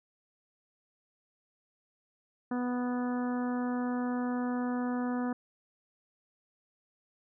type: harmonic tone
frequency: 246.9 Hz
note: B3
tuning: in tune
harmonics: 1 / 2 / 3 / 4 / 5 / 6 / 7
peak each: -30 / -40 / -41 / -44 / -45 / -47 / -50 dBFS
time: 2.51-5.33 s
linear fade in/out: 5 ms
effects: none